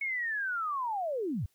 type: linear sweep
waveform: sine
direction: down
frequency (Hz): 2217 to 70.9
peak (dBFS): -30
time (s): 0.01-1.46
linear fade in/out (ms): 5
effects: white hiss -72 dBFS RMS until 1.54 s